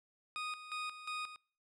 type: tone with tremolo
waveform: 20% pulse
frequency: 1242 Hz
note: D#6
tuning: 3 cents flat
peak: -33 dBFS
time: 0.36-1.36 s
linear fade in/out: 0 ms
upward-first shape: square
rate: 2.8 Hz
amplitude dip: 70%
effects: noise-tail reverb RT60 0.5 s tail -26 dB re dry + low-pass 7000 Hz 12 dB/octave